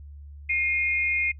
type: tone pair together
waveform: sine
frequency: 2126 / 2469 Hz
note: C7 / D#7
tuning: +27 / -14 cents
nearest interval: minor third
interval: 259 cents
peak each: -24 / -25 dBFS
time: 0.49-1.32 s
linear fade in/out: 10 ms
effects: noise-tail reverb RT60 0.1 s tail -24 dB re dry + added 72 Hz sine -40 dBFS peak until 1.39 s